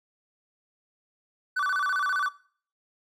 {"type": "tone with vibrato", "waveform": "triangle", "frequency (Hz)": 1318.5, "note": "E6", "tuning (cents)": 0, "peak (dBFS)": -22, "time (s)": [1.56, 2.29], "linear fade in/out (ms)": 10, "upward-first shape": "square", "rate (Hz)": 15, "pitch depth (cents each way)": 230, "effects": ["noise-tail reverb RT60 0.5 s tail -20 dB re dry"]}